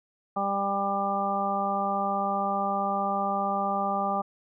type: harmonic tone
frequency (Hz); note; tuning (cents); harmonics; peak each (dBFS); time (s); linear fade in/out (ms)
198.3; G3; +20; 1 / 2 / 3 / 4 / 5 / 6; -33 / -39 / -33 / -28 / -39 / -30; 0.36-4.22; 10
effects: none